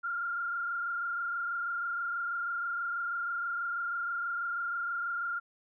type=tone with frequency modulation; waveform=sine; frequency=1396.9 Hz; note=F6; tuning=in tune; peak=-31 dBFS; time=0.03-5.4 s; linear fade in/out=20 ms; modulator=26.2 Hz; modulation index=1.2; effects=none